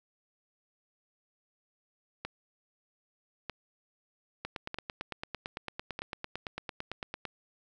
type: two click trains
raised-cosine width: 0.3 ms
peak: -20 / -20 dBFS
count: 4 / 26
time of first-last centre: 2.25-5.991 / 4.45-7.253 s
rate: 0.802 / 8.92 Hz
effects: none